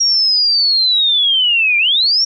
sine linear two-way sweep, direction down then up, 5650 to 2349 to 5650 Hz, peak -10 dBFS, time 0-2.25 s, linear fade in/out 10 ms, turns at 1.78 s, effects none

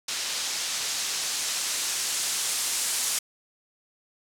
blue noise with low-pass filter sweep, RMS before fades -29 dBFS, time 0.08-3.19 s, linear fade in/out 5 ms, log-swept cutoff 5400 to 8600 Hz, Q 0.95, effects none

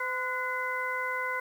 harmonic tone with a mistuned harmonic, 510 Hz, C5, 44 cents flat, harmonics 1 / 2 / 3 / 4, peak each -38 / -34 / -34 / -34 dBFS, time 0-1.4 s, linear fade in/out 5 ms, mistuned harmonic 3, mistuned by -63 cents, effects 9-bit

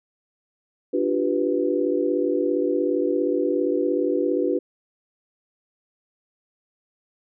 sine chord, G dominant seventh, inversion second, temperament equal with one note detuned, 293.7 / 349.2 / 386.4 / 493.9 Hz, D4 / F4 / G4 / B4, 0 / 0 / -25 / 0 cents, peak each -25 dBFS, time 0.93-4.59 s, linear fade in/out 10 ms, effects none

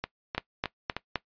two click trains, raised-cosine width 0.3 ms, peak -15 / -11 dBFS, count 4 / 4, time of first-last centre 0.04-0.966 / 0.38-1.157 s, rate 3.24 / 3.86 Hz, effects noise-tail reverb RT60 0.1 s tail -19 dB re dry + resampled to 11025 Hz

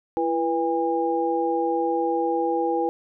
sine tone cluster, 336.8 / 488.3 / 812 Hz, E4 / B4 / G#5, +37 / -20 / -39 cents, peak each -25 dBFS, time 0.17-2.89 s, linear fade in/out 0 ms, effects none

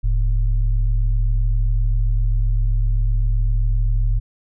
sine tone pair together, 40.22 / 107.9 Hz, E1 / A2, -42 / -33 cents, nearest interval octave + perfect fourth, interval 1709 cents, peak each -15 / -23 dBFS, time 0.03-4.2 s, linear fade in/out 20 ms, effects none

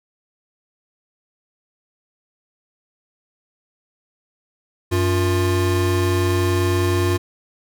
square tone pair together, 94.2 / 352.8 Hz, F#2 / F4, +32 / +18 cents, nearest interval octave + major seventh, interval 2286 cents, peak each -19 / -21 dBFS, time 4.91-7.18 s, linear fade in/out 20 ms, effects none

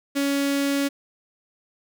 sawtooth tone with notch filter, 280 Hz, C#4, 18 cents sharp, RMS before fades -23 dBFS, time 0.15-0.89 s, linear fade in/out 20 ms, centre 910 Hz, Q 1.3, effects none

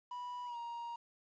triangle tone with pitch glide, 982 to 940.4 Hz, B5 to A#5, -10 to +15 cents, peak -39 dBFS, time 0.11-0.96 s, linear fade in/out 5 ms, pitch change -75 cents, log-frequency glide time 0.45-0.57 s, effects resampled to 16000 Hz + 11-bit

